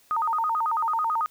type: tone with vibrato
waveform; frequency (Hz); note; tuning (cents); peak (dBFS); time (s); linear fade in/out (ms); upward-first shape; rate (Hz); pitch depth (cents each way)
sine; 1065; C6; +30; -22; 0.11-1.26; 0; square; 9.1; 270
effects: white hiss -59 dBFS RMS until 1.3 s